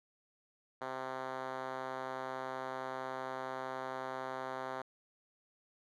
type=tone with band-pass filter; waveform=5% pulse; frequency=130.81 Hz; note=C3; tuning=in tune; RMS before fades=-41 dBFS; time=0.81-4.82 s; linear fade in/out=5 ms; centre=760 Hz; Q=0.76; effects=none